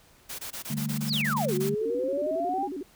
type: noise bursts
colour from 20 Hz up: white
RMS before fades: -37 dBFS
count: 12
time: 0.29-1.697 s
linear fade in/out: 10 ms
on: 98 ms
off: 21 ms
type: chord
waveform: sine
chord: D suspended fourth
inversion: none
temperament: equal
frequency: 146.83 / 196 / 220 Hz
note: D3 / G3 / A3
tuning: 0 / 0 / 0 cents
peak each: -31 / -36 / -31 dBFS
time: 0.7-1.75 s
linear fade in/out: 5 ms
type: exponential two-way sweep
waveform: sine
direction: down then up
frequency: 5790 to 357.4 to 831 Hz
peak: -26 dBFS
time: 1.07-2.69 s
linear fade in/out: 50 ms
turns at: 1.54 s
type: tone with vibrato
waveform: sine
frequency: 326.5 Hz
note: E4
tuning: 17 cents flat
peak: -32 dBFS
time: 1.81-2.83 s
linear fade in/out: 5 ms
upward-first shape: square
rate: 11 Hz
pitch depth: 240 cents each way
effects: pink hiss -58 dBFS RMS until 2.95 s